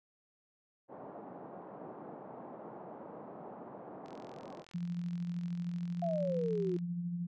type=band-pass noise; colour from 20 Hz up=white; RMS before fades=-48 dBFS; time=0.88-4.65 s; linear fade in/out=50 ms; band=150 to 850 Hz; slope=24 dB/octave
type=click train; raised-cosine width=0.2 ms; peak=-39 dBFS; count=118; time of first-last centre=4.06-6.787 s; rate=42.9 Hz
type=tone with tremolo; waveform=sine; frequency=173.8 Hz; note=F3; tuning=8 cents flat; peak=-33 dBFS; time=4.74-7.27 s; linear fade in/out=10 ms; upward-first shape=sine; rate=13 Hz; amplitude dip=35%
type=exponential sweep; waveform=sine; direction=down; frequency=700 to 346.1 Hz; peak=-32 dBFS; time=6.02-6.77 s; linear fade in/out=5 ms
effects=none